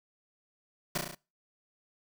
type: noise with echo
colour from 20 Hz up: pink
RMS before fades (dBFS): -31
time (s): 0.95-0.98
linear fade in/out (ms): 5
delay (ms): 34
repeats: 5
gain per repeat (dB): -3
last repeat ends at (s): 1.15
effects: noise-tail reverb RT60 0.3 s tail -24 dB re dry